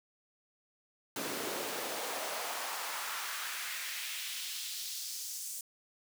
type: noise with high-pass filter sweep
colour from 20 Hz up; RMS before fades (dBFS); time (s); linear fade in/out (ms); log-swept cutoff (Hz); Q
pink; -39; 1.16-5.61; 2; 270 to 7400; 1.5
effects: none